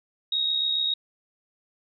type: tone with amplitude modulation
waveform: sine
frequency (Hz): 3764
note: A#7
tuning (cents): +16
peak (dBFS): -20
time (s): 0.32-0.94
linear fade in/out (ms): 5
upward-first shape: sine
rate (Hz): 67.3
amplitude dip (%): 50
effects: none